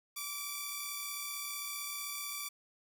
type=tone pair together; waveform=5% pulse; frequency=1156.7 / 2349 Hz; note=D6 / D7; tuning=-27 / 0 cents; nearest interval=octave; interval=1227 cents; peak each=-28 / -33 dBFS; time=0.16-2.49 s; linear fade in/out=10 ms; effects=none